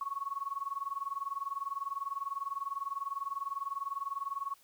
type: tone with tremolo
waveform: sine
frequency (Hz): 1108.7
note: C#6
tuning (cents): 0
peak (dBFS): -31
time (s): 0.01-4.54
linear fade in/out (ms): 2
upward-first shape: sine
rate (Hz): 20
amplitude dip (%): 90
effects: white hiss -64 dBFS RMS until 4.63 s